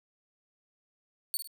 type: tone with echo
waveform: 5% pulse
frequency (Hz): 4435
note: C#8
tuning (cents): 0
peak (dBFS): -22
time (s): 1.34-1.37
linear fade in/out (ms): 0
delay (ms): 52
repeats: 2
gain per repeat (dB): -8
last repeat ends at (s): 1.474
effects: none